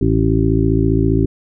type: harmonic tone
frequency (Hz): 55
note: A1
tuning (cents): 0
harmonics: 1 / 2 / 3 / 5 / 6 / 7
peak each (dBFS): -19 / -17 / -20 / -18 / -20 / -20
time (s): 0.01-1.26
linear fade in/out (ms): 5
effects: none